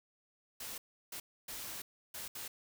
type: noise bursts at uneven times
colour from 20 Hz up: white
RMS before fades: -44 dBFS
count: 5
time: 0.6-0.78 / 1.12-1.2 / 1.48-1.82 / 2.14-2.28 / 2.35-2.48 s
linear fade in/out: 5 ms
effects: none